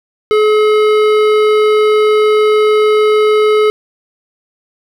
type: tone with hard clipping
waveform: sine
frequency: 426.7 Hz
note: G#4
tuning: 47 cents sharp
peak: -9 dBFS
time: 0.31-3.7 s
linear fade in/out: 0 ms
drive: 14 dB
effects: none